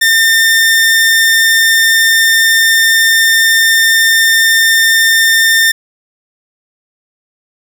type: tone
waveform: sawtooth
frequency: 1806 Hz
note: A6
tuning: 45 cents sharp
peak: -3 dBFS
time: 0.01-5.72 s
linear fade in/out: 10 ms
effects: none